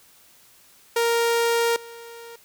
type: tone with level steps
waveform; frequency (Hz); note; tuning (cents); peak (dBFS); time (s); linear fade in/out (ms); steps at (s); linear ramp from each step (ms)
sawtooth; 466.2; A#4; 0; -15 / -35; 0.96-2.36; 5; 1.76; 2
effects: white hiss -54 dBFS RMS until 2.44 s